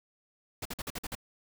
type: noise bursts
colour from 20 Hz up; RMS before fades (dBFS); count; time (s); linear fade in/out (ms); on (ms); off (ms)
pink; -37; 7; 0.62-1.152; 5; 34; 49
effects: none